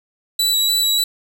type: tone with vibrato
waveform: sawtooth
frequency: 3928 Hz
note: B7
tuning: 10 cents flat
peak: -12 dBFS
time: 0.39-1.04 s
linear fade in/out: 5 ms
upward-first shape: square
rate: 3.4 Hz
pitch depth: 13 cents each way
effects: none